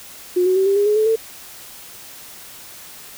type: tone with pitch steps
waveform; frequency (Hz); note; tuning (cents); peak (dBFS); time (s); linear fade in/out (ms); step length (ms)
sine; 359.6 / 371 / 382.7 / 394.9 / 407.4 / 420.3 / 433.6 / 447.3; F#4 / F#4 / G4 / G4 / G#4 / G#4 / A4 / A4; -49 / +5 / -42 / +13 / -33 / +21 / -25 / +28; -13; 0.36-1.16; 10; 100
effects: white hiss -39 dBFS RMS until 3.17 s